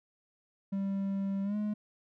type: tone with pitch glide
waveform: triangle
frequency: 196 to 210.1 Hz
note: G3 to G#3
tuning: 0 to +20 cents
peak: -28 dBFS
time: 0.72-1.74 s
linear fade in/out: 10 ms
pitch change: +120 cents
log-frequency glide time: 1.43-1.56 s
effects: none